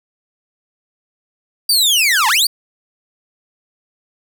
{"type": "linear two-way sweep", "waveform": "sawtooth", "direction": "down then up", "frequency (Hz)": [4770, 830, 4770], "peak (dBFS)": -8, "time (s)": [1.69, 2.47], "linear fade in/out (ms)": 5, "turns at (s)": 2.28, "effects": []}